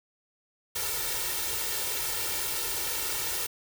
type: noise with comb filter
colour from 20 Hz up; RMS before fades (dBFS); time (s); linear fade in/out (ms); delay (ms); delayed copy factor
white; -31; 0.75-3.47; 10; 2.2; +0.8
effects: none